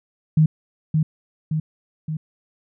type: tone with echo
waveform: sine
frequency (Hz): 156.2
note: D#3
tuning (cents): +7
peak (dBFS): -11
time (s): 0.37-0.46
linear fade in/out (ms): 5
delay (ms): 570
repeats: 3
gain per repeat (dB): -4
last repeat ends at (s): 2.17
effects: none